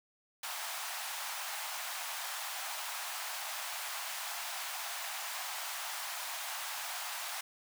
pink high-pass noise, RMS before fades -40 dBFS, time 0.43-7.41 s, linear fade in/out 5 ms, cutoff 690 Hz, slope 48 dB/octave, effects none

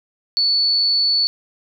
sine tone, 4451 Hz, C#8, 6 cents sharp, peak -14 dBFS, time 0.37-1.27 s, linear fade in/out 0 ms, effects none

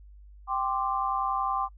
sine chord, G suspended fourth, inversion none, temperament just, 784 / 1045.3 / 1176 Hz, G5 / C6 / D6, 0 / -2 / +2 cents, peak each -30 dBFS, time 0.47-1.69 s, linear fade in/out 50 ms, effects noise-tail reverb RT60 0.1 s tail -25 dB re dry + added 50 Hz sine -47 dBFS peak until 1.77 s

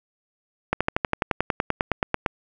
slowing click train, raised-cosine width 0.5 ms, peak -5 dBFS, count 17, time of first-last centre 0.73-2.262 s, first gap 76 ms, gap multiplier 1.03, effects none

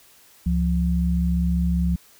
sine tone pair together, 69.3 / 174.63 Hz, C#2 / F3, 0 / 0 cents, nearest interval octave + major third, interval 1600 cents, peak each -21 dBFS, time 0.46-1.96 s, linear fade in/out 5 ms, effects white hiss -53 dBFS RMS until 2.19 s

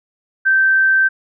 sine tone, 1556 Hz, G6, 13 cents flat, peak -10 dBFS, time 0.45-1.09 s, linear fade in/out 20 ms, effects none

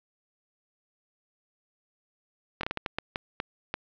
slowing click train, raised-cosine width 0.3 ms, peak -13 dBFS, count 10, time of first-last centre 2.61-3.741 s, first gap 23 ms, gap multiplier 1.4, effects low-pass 4000 Hz 12 dB/octave + 9-bit

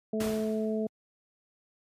harmonic tone, 217.7 Hz, A3, 18 cents flat, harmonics 1 / 2 / 3, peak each -30 / -32 / -36 dBFS, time 0.13-0.87 s, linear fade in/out 5 ms
pink noise with exponential decay, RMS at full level -34 dBFS, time 0.2-0.89 s, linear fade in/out 5 ms, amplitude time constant 150 ms
effects high-pass 60 Hz 12 dB/octave + resampled to 32000 Hz

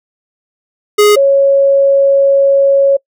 square / sine tone pair in turn, 416.7 / 552.5 Hz, G#4 / C#5, +6 / -6 cents, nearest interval perfect fourth, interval 488 cents, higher second, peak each -5 dBFS, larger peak neither, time 0.98-1.16 / 1.16-2.97 s, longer second, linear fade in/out 10 ms, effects noise-tail reverb RT60 0.1 s tail -25 dB re dry

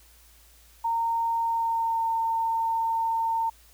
sine tone with pitch glide, 920 to 908.4 Hz, A#5 to A#5, -23 to -45 cents, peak -23 dBFS, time 0.84-3.5 s, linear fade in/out 10 ms, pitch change -22 cents, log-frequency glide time 1.41-2.11 s, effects added 57 Hz sine -56 dBFS peak until 3.73 s + white hiss -57 dBFS RMS until 3.73 s

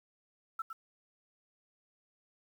sine tone with echo, 1331 Hz, E6, 16 cents sharp, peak -33 dBFS, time 0.59-0.62 s, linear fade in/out 5 ms, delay 110 ms, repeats 1, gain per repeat -7 dB, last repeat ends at 0.73 s, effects 10-bit

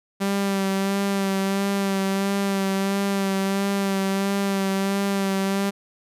sawtooth tone with vibrato, 196 Hz, G3, in tune, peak -17 dBFS, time 0.2-5.71 s, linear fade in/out 20 ms, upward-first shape sine, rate 1.5 Hz, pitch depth 24 cents each way, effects resampled to 32000 Hz

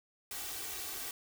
white noise with comb filter, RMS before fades -41 dBFS, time 0.31-1.11 s, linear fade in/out 2 ms, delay 2.6 ms, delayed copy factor +0.8, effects none

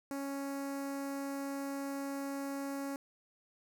sawtooth tone with notch filter, 277.2 Hz, C#4, in tune, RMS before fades -39 dBFS, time 0.11-2.96 s, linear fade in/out 0 ms, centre 3300 Hz, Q 0.83, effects none

